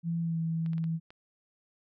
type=tone with pitch glide; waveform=sine; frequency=167.6 to 163.49 Hz; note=E3 to E3; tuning=+29 to -14 cents; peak=-28 dBFS; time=0.03-1 s; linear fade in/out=50 ms; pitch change=-43 cents; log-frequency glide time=0.2-0.39 s
type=clicks; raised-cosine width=0.3 ms; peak=-35 dBFS; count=5; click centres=0.662 / 0.733 / 0.781 / 0.841 / 1.105 s
effects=none